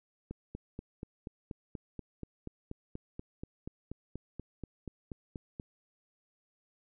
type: click train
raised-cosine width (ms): 3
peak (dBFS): -27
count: 23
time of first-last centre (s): 0.31-5.598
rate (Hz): 4.16
effects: none